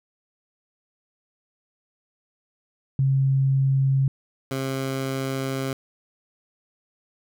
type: tone pair in turn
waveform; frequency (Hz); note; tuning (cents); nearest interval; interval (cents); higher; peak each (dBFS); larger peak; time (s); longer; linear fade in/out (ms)
sine / 15% pulse; 135.1 / 133.93; C#3 / C3; -44 / +41; unison; 15; first; -17 / -19; first; 2.99-4.08 / 4.51-5.73; second; 2
effects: none